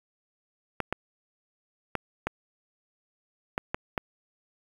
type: clicks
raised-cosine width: 0.5 ms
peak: -12 dBFS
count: 7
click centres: 0.803 / 0.926 / 1.953 / 2.27 / 3.579 / 3.745 / 3.978 s
effects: 7-bit